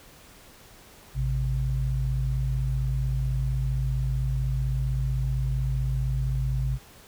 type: tone pair together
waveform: sine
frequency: 55.14 / 130.81 Hz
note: A1 / C3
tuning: +4 / 0 cents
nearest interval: octave + minor third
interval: 1496 cents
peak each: -26 dBFS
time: 1.14-6.79 s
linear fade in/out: 50 ms
effects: pink hiss -51 dBFS RMS until 7.07 s